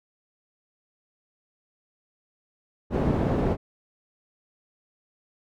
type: low-pass noise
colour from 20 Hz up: white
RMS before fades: -24 dBFS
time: 2.9-3.57 s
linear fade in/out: 50 ms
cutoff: 370 Hz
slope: 12 dB/octave
effects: none